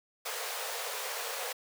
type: high-pass noise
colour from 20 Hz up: pink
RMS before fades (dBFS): -37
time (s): 0.25-1.53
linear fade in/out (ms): 10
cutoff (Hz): 430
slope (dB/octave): 96
effects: none